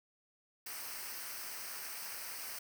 white noise with comb filter, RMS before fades -44 dBFS, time 0.66-2.59 s, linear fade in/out 5 ms, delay 0.28 ms, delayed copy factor -0.65, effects none

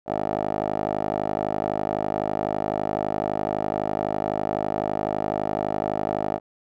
10% pulse tone with band-pass filter, 51.91 Hz, G#1, in tune, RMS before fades -26 dBFS, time 0.06-6.4 s, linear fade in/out 50 ms, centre 600 Hz, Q 3.8, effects none

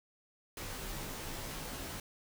pink noise with comb filter, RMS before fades -42 dBFS, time 0.57-2 s, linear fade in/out 2 ms, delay 17 ms, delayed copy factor -0.95, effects none

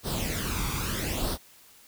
pink noise with flanger, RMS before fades -30 dBFS, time 0.03-1.38 s, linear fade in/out 50 ms, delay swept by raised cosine 0.21 to 0.87 ms, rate 0.77 Hz, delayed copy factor +0.65, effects white hiss -55 dBFS RMS until 1.87 s

